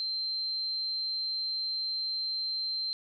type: tone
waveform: sine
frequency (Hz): 4128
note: C8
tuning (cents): -24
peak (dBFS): -30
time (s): 0-2.93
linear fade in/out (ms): 0
effects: none